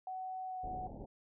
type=tone with pitch glide; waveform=sine; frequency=749 to 740.8 Hz; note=F#5 to F#5; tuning=+21 to +2 cents; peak=-39 dBFS; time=0.07-0.87 s; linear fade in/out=2 ms; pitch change=-19 cents; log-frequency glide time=0.47-0.59 s
type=low-pass noise; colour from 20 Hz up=pink; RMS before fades=-47 dBFS; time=0.63-1.06 s; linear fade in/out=10 ms; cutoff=850 Hz; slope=96 dB/octave
effects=none